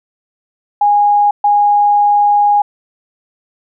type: tone bursts at uneven times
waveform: sine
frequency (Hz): 823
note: G#5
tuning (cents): -16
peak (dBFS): -7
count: 2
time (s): 0.81-1.31 / 1.44-2.62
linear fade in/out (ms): 5
effects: none